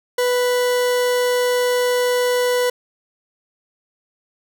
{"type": "tone", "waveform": "40% pulse", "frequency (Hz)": 493.9, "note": "B4", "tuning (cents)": 0, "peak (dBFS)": -15, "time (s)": [0.18, 2.7], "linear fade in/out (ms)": 5, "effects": []}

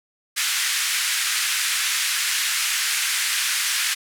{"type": "band-pass noise", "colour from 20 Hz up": "pink", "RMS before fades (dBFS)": -23, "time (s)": [0.36, 3.95], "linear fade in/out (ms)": 20, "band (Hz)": [1600, 12000], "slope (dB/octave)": 24, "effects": []}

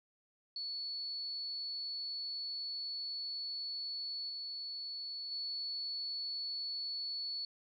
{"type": "tone with level steps", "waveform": "sine", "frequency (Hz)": 4424, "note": "C#8", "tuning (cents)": -4, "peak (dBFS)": [-38, -40, -37], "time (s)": [0.56, 7.45], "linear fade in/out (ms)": 2, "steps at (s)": [4.29, 5.31], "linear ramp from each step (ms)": 10, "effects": []}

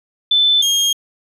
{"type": "tone pair in turn", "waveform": ["sine", "30% pulse"], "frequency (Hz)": [3520, 3239], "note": ["A7", "G#7"], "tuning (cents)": [0, -44], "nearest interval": "minor second", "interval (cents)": 144, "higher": "first", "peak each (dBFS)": -10, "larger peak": "neither", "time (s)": [[0.31, 0.62], [0.62, 0.93]], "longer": "neither", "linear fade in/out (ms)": 5, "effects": ["resampled to 32000 Hz"]}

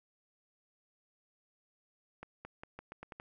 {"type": "accelerating click train", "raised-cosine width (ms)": 0.5, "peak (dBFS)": -30, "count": 8, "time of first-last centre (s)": [2.23, 3.199], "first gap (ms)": 220, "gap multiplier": 0.84, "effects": []}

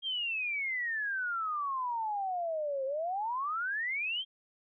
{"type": "exponential two-way sweep", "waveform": "sine", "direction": "down then up", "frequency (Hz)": [3241, 523.3, 3241], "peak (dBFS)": -31, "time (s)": [0.02, 4.25], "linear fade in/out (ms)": 50, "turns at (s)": 2.85, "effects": []}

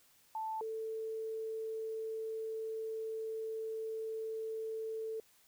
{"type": "tone pair in turn", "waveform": "sine", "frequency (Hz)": [880, 443.1], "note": ["A5", "A4"], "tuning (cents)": [0, 12], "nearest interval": "octave", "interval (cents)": 1188, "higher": "first", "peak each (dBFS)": [-36, -37], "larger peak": "first", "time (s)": [[0.35, 0.61], [0.61, 5.2]], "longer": "second", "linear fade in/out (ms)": 2, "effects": ["white hiss -67 dBFS RMS until 5.47 s"]}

